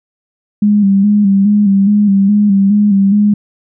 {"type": "tone with vibrato", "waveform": "sine", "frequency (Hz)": 201.8, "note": "G#3", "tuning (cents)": -49, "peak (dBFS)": -6, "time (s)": [0.62, 3.34], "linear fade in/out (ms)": 5, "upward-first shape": "square", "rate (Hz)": 2.4, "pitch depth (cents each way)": 48, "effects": []}